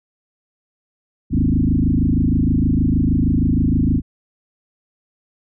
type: tone with frequency modulation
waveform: sine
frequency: 164.81 Hz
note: E3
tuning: in tune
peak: -13 dBFS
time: 1.3-4.02 s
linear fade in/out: 50 ms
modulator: 26.4 Hz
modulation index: 4.6
effects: none